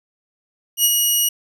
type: tone with ADSR envelope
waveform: 10% pulse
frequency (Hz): 2900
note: F#7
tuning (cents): -35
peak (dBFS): -3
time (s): 0.77-1.29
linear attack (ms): 76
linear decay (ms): 38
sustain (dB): -4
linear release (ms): 7
effects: none